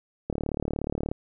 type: click train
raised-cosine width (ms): 2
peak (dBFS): -15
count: 31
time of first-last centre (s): 0.3-1.115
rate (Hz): 36.8
effects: none